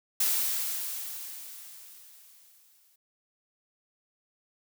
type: noise with exponential decay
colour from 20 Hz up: blue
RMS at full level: -25 dBFS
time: 0.2-2.96 s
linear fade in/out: 5 ms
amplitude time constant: 600 ms
effects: none